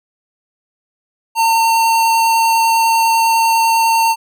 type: tone with vibrato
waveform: square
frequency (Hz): 908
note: A#5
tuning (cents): -46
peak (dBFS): -11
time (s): 1.35-4.16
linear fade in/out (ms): 50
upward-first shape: triangle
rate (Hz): 10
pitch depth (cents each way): 9
effects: none